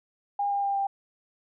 sine tone with pitch steps, 809 / 802.9 / 796.9 / 791 Hz, G#5 / G5 / G5 / G5, -46 / +41 / +28 / +15 cents, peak -24 dBFS, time 0.39-0.87 s, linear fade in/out 5 ms, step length 120 ms, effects none

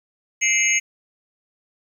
sine tone cluster, 2090 / 2329 / 2585 / 2915 / 6530 Hz, C7 / D7 / E7 / F#7 / G#8, -2 / -15 / -34 / -26 / -30 cents, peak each -20 / -25 / -28 / -28 / -20 dBFS, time 0.41-0.8 s, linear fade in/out 20 ms, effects 8-bit

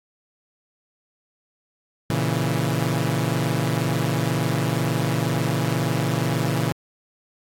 sawtooth chord, A# diminished, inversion none, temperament equal, 116.54 / 138.59 / 164.81 Hz, A#2 / C#3 / E3, 0 / 0 / 0 cents, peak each -21 dBFS, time 2.1-6.72 s, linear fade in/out 0 ms, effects AAC 64 kbps

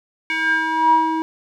square tone with band-pass filter sweep, 320.7 Hz, E4, 48 cents flat, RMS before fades -18 dBFS, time 0.3-1.22 s, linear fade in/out 0 ms, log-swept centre 2100 to 650 Hz, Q 6.3, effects none

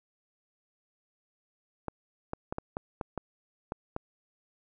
clicks, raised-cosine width 1 ms, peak -19 dBFS, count 9, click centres 1.883 / 2.334 / 2.525 / 2.584 / 2.769 / 3.012 / 3.177 / 3.721 / 3.964 s, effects none

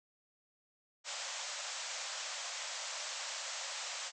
white band-pass noise, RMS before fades -42 dBFS, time 1.04-4.12 s, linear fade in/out 50 ms, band 520 to 7800 Hz, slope 96 dB/octave, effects none

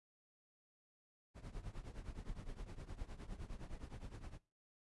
brown noise with tremolo, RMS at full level -45 dBFS, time 1.34-4.39 s, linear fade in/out 50 ms, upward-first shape triangle, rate 9.7 Hz, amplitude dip 90%, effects noise-tail reverb RT60 0.3 s tail -19 dB re dry + resampled to 24000 Hz

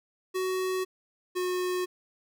square tone pair in turn, 373 / 363.4 Hz, F#4 / F#4, +14 / -31 cents, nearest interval unison, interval 45 cents, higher first, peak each -28 dBFS, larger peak neither, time 0.34-0.85 / 1.35-1.86 s, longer neither, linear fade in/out 20 ms, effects none

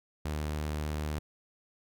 sawtooth tone, 75.7 Hz, D#2, 47 cents flat, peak -28 dBFS, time 0.25-1.19 s, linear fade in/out 5 ms, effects none

